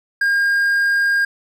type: tone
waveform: triangle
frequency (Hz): 1615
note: G#6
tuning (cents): -49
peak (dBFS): -12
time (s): 0.21-1.25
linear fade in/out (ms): 5
effects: none